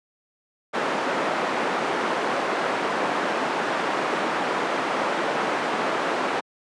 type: band-pass noise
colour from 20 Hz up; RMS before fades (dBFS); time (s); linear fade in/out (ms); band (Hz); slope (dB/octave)
white; -25; 0.73-6.41; 20; 240 to 1200; 12
effects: high-pass 150 Hz 12 dB/octave + resampled to 22050 Hz